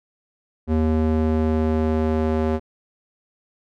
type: tone with band-pass filter sweep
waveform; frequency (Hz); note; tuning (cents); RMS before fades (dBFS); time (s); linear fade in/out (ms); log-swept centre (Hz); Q
square; 78.5; D#2; +16; -20; 0.67-2.6; 50; 250 to 410; 0.88
effects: none